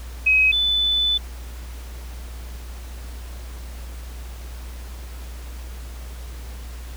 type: tone pair in turn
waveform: sine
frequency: 2539 / 3499 Hz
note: D#7 / A7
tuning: +34 / -10 cents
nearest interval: tritone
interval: 556 cents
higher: second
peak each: -13 / -17 dBFS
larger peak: first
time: 0.26-0.52 / 0.52-1.18 s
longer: second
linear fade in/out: 10 ms
effects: added 60 Hz sine -32 dBFS peak until 6.96 s + pink hiss -44 dBFS RMS until 6.96 s